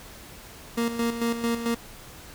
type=tone with tremolo; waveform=30% pulse; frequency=233.1 Hz; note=A#3; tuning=in tune; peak=-20 dBFS; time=0.77-1.75 s; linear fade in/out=10 ms; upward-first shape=square; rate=4.5 Hz; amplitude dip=60%; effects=pink hiss -45 dBFS RMS until 2.34 s